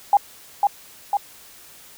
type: tone with echo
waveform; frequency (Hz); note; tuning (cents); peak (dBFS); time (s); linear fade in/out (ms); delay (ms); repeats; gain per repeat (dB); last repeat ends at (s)
sine; 810; G#5; -43; -10; 0.13-0.17; 2; 500; 2; -3; 1.17
effects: white hiss -46 dBFS RMS until 1.97 s